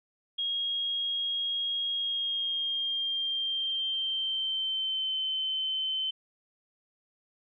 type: tone with pitch glide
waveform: sine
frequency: 3273 to 3072 Hz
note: G#7 to G7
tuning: -26 to -36 cents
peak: -28 dBFS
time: 0.38-6.11 s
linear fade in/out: 10 ms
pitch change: -110 cents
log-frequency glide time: 1.93-5.14 s
effects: none